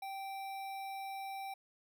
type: tone with notch filter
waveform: square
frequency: 780 Hz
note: G5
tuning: 9 cents flat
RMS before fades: -43 dBFS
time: 0.02-1.54 s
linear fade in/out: 5 ms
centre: 7000 Hz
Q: 1.6
effects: none